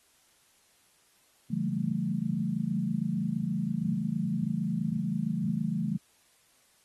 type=chord; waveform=sine; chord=A dominant seventh; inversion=first; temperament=equal with one note detuned; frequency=138.59 / 164.81 / 191.08 / 220 Hz; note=C#3 / E3 / G3 / A3; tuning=0 / 0 / -44 / 0 cents; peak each=-37 / -32 / -33 / -32 dBFS; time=1.5-5.97 s; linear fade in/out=10 ms; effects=white hiss -65 dBFS RMS until 6.84 s + AAC 32 kbps